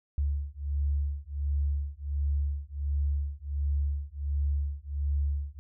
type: beating tone pair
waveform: sine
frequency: 70.8 / 72.2 Hz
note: C#2 / D2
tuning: +37 / -29 cents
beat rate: 1.4 Hz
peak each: -30 / -30 dBFS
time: 0.18-5.59 s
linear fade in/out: 0 ms
effects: none